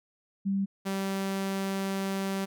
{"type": "tone pair in turn", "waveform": ["sine", "sawtooth"], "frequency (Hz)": [196, 194.2], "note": ["G3", "G3"], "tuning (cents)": [0, -16], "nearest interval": "unison", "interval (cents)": 16, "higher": "first", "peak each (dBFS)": -25, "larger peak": "neither", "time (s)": [[0.45, 0.66], [0.85, 2.46]], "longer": "second", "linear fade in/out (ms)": 20, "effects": []}